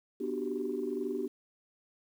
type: chord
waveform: sine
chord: G major seventh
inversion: first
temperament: equal with one note detuned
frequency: 246.9 / 297.4 / 370 / 392 Hz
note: B3 / D4 / F#4 / G4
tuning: 0 / +22 / 0 / 0 cents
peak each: -38 / -38 / -37 / -35 dBFS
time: 0.2-1.28 s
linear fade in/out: 10 ms
effects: tanh soft clip ceiling -22 dBFS + 10-bit